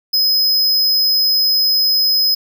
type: tone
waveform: square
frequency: 5070 Hz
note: D#8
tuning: 32 cents sharp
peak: -12 dBFS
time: 0.13-2.35 s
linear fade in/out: 10 ms
effects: none